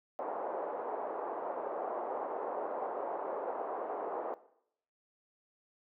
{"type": "band-pass noise", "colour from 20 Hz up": "pink", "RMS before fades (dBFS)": -38, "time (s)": [0.19, 4.34], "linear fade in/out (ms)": 0, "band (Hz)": [440, 940], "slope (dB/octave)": 24, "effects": ["noise-tail reverb RT60 0.7 s tail -17 dB re dry"]}